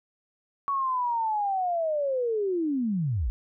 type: linear sweep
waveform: sine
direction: down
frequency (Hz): 1126 to 46.25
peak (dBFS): -24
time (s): 0.68-3.3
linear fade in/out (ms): 0
effects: none